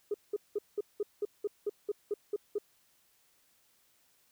sine tone bursts, 413 Hz, G#4, 10 cents flat, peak -28 dBFS, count 12, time 0.11-2.584 s, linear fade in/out 5 ms, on 32 ms, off 190 ms, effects tanh soft clip ceiling -24 dBFS + white hiss -69 dBFS RMS until 4.31 s

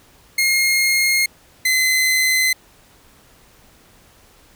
sawtooth tone pair in turn, 2142 / 2044 Hz, C7 / C7, +40 / -41 cents, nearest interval minor second, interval 81 cents, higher first, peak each -11 dBFS, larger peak neither, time 0.38-1.26 / 1.65-2.53 s, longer neither, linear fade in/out 5 ms, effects pink hiss -51 dBFS RMS until 4.55 s

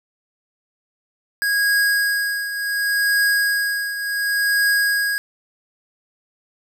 square tone with tremolo, 1645 Hz, G#6, 17 cents flat, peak -15 dBFS, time 1.42-5.18 s, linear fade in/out 0 ms, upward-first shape triangle, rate 0.69 Hz, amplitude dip 70%, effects none

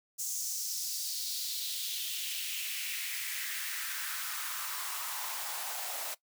white noise with high-pass filter sweep, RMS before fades -37 dBFS, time 0.18-6.15 s, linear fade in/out 20 ms, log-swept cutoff 6800 to 650 Hz, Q 2.8, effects noise-tail reverb RT60 0.1 s tail -18 dB re dry

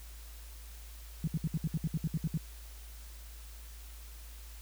sine tone bursts, 159.4 Hz, D#3, 42 cents sharp, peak -28 dBFS, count 12, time 1.24-2.375 s, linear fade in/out 2 ms, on 35 ms, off 65 ms, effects added 55 Hz sine -46 dBFS peak until 4.61 s + white hiss -55 dBFS RMS until 4.61 s

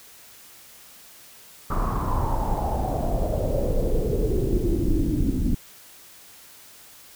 brown noise with low-pass filter sweep, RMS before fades -23 dBFS, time 1.7-5.55 s, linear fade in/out 5 ms, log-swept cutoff 1200 to 250 Hz, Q 6.3, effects white hiss -48 dBFS RMS until 7.15 s

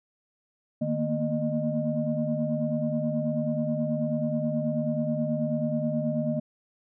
sine tone cluster, 152.6 / 229.1 / 238.4 / 611 Hz, D#3 / A#3 / A#3 / D#5, -33 / -30 / +39 / -32 cents, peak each -30 dBFS, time 0.81-6.4 s, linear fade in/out 10 ms, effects tanh soft clip ceiling -14 dBFS

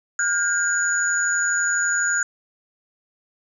sine tone cluster, 1432 / 1600 / 6860 Hz, F6 / G6 / A8, +43 / +35 / -45 cents, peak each -23 dBFS, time 0.19-2.23 s, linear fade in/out 2 ms, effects none

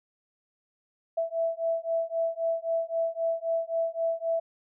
sine beating tone pair, 659.3 / 663.1 Hz, E5 / E5, 0 / +10 cents, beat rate 3.8 Hz, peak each -29 dBFS, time 1.17-4.4 s, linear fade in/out 10 ms, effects none

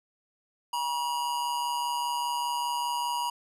square tone with amplitude modulation, 960 Hz, B5, 49 cents flat, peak -26 dBFS, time 0.73-3.3 s, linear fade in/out 5 ms, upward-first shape sine, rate 145 Hz, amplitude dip 55%, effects resampled to 32000 Hz

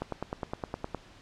click train, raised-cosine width 1 ms, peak -18 dBFS, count 10, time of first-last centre 0.02-0.947 s, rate 9.71 Hz, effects pink hiss -54 dBFS RMS until 1.21 s + low-pass 5000 Hz 12 dB/octave

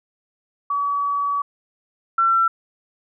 sine tone pair in turn, 1139 / 1349.3 Hz, C#6 / E6, +47 / +40 cents, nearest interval minor third, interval 293 cents, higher second, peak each -19 / -14 dBFS, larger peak second, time 0.7-1.42 / 2.18-2.48 s, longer first, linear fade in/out 5 ms, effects none

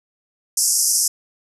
pink band-pass noise, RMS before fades -18 dBFS, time 0.57-1.08 s, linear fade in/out 5 ms, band 5100 to 12000 Hz, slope 96 dB/octave, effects none

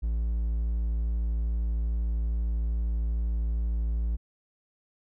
triangle tone, 56.4 Hz, A1, 44 cents sharp, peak -23 dBFS, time 0.02-4.17 s, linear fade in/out 20 ms, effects none

